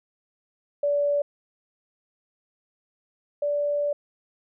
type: tone pair in turn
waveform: sine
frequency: 577 / 581.7 Hz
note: D5 / D5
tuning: -31 / -17 cents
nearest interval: unison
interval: 14 cents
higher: second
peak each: -20 / -22 dBFS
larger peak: first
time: 0.83-1.22 / 3.42-3.93 s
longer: second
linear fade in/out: 5 ms
effects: none